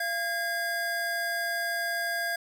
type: tone pair together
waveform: square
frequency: 684 / 1626.8 Hz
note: F5 / G#6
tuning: -36 / -36 cents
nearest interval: octave + minor third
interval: 1500 cents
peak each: -34 / -30 dBFS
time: 0-2.36 s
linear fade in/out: 5 ms
effects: none